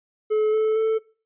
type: tone with pitch steps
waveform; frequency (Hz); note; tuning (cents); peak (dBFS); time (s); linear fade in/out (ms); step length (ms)
triangle; 430 / 436 / 442.1; A4 / A4 / A4; -40 / -16 / +8; -16; 0.3-0.99; 20; 230
effects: noise-tail reverb RT60 0.4 s tail -22 dB re dry + resampled to 8000 Hz